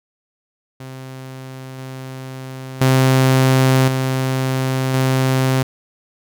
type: tone with level steps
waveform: sawtooth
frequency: 131.2 Hz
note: C3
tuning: 5 cents sharp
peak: -27 / -25 / -7 / -13 / -10 dBFS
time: 0.8-5.63 s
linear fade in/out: 5 ms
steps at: 1.78 / 2.81 / 3.88 / 4.94 s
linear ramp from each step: 2 ms
effects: none